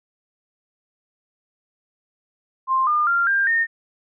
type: tone with pitch steps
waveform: sine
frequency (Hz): 1052 / 1208.4 / 1388.1 / 1594.5 / 1831.6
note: C6 / D6 / F6 / G6 / A#6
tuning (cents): +9 / +49 / -11 / +29 / -31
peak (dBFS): -16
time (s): 2.67-3.67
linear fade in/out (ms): 50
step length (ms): 200
effects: none